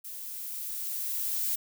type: noise with level ramp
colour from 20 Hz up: violet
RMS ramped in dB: -41 to -29 dBFS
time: 0.04-1.56 s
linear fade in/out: 10 ms
effects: none